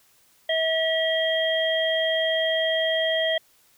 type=harmonic tone; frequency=645 Hz; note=E5; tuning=38 cents flat; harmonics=1 / 3 / 5; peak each=-23 / -27 / -26 dBFS; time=0.49-3.38 s; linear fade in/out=5 ms; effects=white hiss -60 dBFS RMS until 3.77 s